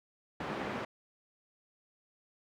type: band-pass noise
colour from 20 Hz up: pink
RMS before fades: -38 dBFS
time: 0.4-0.85 s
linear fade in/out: 5 ms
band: 170 to 1900 Hz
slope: 12 dB/octave
effects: none